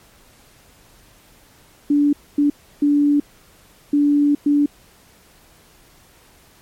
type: tone bursts at uneven times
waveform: sine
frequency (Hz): 290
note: D4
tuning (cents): -22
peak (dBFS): -12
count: 5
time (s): 1.9-2.13 / 2.38-2.5 / 2.82-3.2 / 3.93-4.35 / 4.46-4.66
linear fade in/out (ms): 5
effects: pink hiss -51 dBFS RMS until 6.61 s + MP3 64 kbps